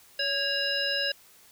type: harmonic tone with a mistuned harmonic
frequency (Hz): 563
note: C#5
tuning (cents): +27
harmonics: 1 / 3 / 5 / 7 / 9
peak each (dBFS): -34 / -31 / -31 / -34 / -31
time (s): 0.19-1.12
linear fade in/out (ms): 5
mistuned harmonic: 3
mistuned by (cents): -52
effects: white hiss -56 dBFS RMS until 1.51 s